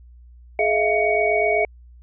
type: tone cluster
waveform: sine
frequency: 422.3 / 640 / 688 / 2241 Hz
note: G#4 / D#5 / F5 / C#7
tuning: +29 / +49 / -26 / +18 cents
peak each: -22 dBFS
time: 0.59-1.65 s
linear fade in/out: 2 ms
effects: added 60 Hz sine -43 dBFS peak until 2.02 s